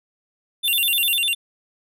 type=tone with vibrato; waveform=square; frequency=3136 Hz; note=G7; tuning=in tune; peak=-19 dBFS; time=0.63-1.35 s; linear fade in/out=20 ms; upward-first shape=square; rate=10 Hz; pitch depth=210 cents each way
type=band-pass noise; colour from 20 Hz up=white; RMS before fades=-26 dBFS; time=0.64-1.19 s; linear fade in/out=50 ms; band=11000 to 14000 Hz; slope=96 dB/octave
effects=none